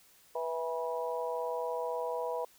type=harmonic tone with a mistuned harmonic; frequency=163.8 Hz; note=E3; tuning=11 cents flat; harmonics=3 / 4 / 5 / 6; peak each=-35 / -38 / -43 / -38 dBFS; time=0.35-2.45 s; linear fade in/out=5 ms; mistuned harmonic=6; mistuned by=-17 cents; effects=white hiss -62 dBFS RMS until 2.58 s